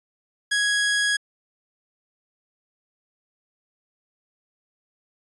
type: tone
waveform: sawtooth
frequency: 1661.2 Hz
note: G#6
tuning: in tune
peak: -16 dBFS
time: 0.51-1.17 s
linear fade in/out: 10 ms
effects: resampled to 24000 Hz